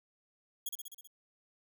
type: tone with echo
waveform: 5% pulse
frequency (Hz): 3322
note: G#7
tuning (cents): 0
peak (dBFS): -26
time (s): 0.66-0.69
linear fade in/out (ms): 5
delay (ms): 64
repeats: 6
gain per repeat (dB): -3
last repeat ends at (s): 1.074
effects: none